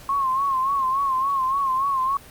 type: tone with vibrato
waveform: sine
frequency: 1077 Hz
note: C6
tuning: 50 cents sharp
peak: -19 dBFS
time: 0.09-2.17 s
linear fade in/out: 2 ms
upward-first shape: sine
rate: 3.5 Hz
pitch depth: 73 cents each way
effects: pink hiss -45 dBFS RMS until 2.3 s + Opus 48 kbps